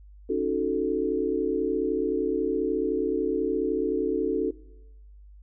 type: chord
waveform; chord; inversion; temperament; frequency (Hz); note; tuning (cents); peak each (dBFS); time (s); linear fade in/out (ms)
sine; D# half-diminished seventh; third; equal; 277.2 / 311.1 / 370 / 440; C#4 / D#4 / F#4 / A4; 0 / 0 / 0 / 0; -31 / -31 / -28 / -27; 0.29-4.51; 10
effects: noise-tail reverb RT60 1.0 s tail -21 dB re dry + added 50 Hz sine -46 dBFS peak until 5.42 s